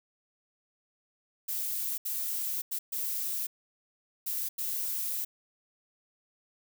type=noise bursts at uneven times; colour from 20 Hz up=violet; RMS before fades=-33 dBFS; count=6; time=1.48-1.98 / 2.05-2.62 / 2.71-2.79 / 2.92-3.47 / 4.26-4.49 / 4.58-5.25 s; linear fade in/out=10 ms; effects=none